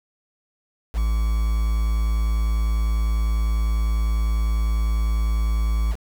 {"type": "tone with quantisation", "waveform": "triangle", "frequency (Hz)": 55, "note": "A1", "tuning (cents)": 0, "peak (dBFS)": -16, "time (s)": [0.93, 5.96], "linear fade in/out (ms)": 50, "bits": 6, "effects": []}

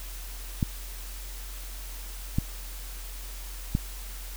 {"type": "clicks", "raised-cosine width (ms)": 5, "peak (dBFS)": -11, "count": 3, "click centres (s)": [0.628, 2.385, 3.751], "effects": ["added 44 Hz sine -37 dBFS peak until 4.36 s", "white hiss -44 dBFS RMS until 4.36 s"]}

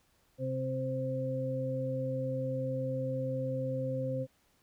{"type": "harmonic tone", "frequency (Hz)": 130.81, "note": "C3", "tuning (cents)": 0, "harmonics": [1, 2, 4], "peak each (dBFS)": [-35, -39, -34], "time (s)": [0.38, 4.27], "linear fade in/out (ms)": 50, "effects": ["pink hiss -70 dBFS RMS until 4.62 s"]}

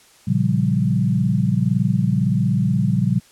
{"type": "chord", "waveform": "sine", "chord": "G half-diminished seventh", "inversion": "first", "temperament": "equal", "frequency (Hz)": [116.54, 138.59, 174.61, 196], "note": ["Bb2", "Db3", "F3", "G3"], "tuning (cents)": [0, 0, 0, 0], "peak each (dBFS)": -21, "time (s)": [0.27, 3.2], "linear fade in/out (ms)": 10, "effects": ["white hiss -51 dBFS RMS until 3.31 s", "low-pass 10000 Hz 12 dB/octave"]}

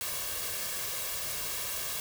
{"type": "noise with comb filter", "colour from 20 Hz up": "white", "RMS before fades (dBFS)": -35, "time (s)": [0.01, 2], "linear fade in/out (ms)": 0, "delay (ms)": 1.8, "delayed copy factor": 0.6, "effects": []}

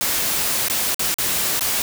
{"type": "noise with dropouts", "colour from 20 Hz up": "white", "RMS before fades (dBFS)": -21, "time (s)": [0.01, 1.82], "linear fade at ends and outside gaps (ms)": 0, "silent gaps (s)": [[0.683, 0.699], [0.945, 0.994], [1.142, 1.185], [1.594, 1.609]], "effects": []}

